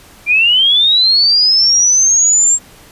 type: linear sweep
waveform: sine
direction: up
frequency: 2349 to 7500 Hz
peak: -7 dBFS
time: 0.26-2.59 s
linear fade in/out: 50 ms
effects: pink hiss -41 dBFS RMS until 2.91 s + resampled to 32000 Hz